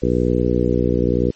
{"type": "harmonic tone", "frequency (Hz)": 60.8, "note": "B1", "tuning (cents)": -26, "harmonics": [1, 2, 3, 4, 5, 6, 7, 8], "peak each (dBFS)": [-23, -23, -23, -23, -23, -23, -23, -23], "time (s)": [0.02, 1.31], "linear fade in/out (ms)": 10, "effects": ["white hiss -50 dBFS RMS until 1.35 s", "MP3 32 kbps"]}